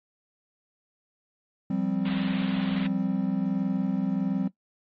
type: chord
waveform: triangle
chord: F suspended second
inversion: none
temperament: equal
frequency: 174.61 / 196 / 261.6 Hz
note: F3 / G3 / C4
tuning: 0 / 0 / 0 cents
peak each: -28 / -25 / -27 dBFS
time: 1.7-4.48 s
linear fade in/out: 5 ms
type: low-pass noise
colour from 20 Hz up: white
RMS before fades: -39 dBFS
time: 2.05-2.87 s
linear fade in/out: 5 ms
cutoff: 3600 Hz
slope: 48 dB/octave
effects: noise-tail reverb RT60 0.1 s tail -17 dB re dry + MP3 32 kbps